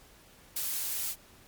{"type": "noise with ADSR envelope", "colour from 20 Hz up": "blue", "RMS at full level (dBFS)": -31, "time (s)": [0.56, 1.16], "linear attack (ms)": 6, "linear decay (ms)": 39, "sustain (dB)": -2, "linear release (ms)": 62, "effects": ["pink hiss -57 dBFS RMS until 1.47 s", "MP3 96 kbps"]}